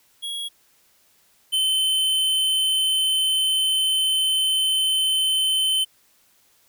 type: tone pair in turn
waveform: square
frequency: 3317 / 3067 Hz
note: G#7 / G7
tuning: -3 / -38 cents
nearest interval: minor second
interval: 135 cents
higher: first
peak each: -28 / -19 dBFS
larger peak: second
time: 0.22-0.49 / 1.52-5.85 s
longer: second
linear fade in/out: 20 ms
effects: white hiss -60 dBFS RMS until 6.68 s